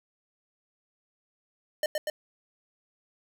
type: tone with echo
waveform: square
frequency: 607 Hz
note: D#5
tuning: 43 cents flat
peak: -25 dBFS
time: 1.83-1.86 s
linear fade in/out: 2 ms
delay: 120 ms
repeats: 2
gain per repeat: -2 dB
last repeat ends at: 2.1 s
effects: none